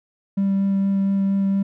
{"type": "tone with vibrato", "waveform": "triangle", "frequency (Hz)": 196, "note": "G3", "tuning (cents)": 0, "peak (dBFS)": -14, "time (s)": [0.37, 1.63], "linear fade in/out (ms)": 10, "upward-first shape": "sine", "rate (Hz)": 4.3, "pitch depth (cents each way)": 8, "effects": ["tanh soft clip ceiling -12 dBFS"]}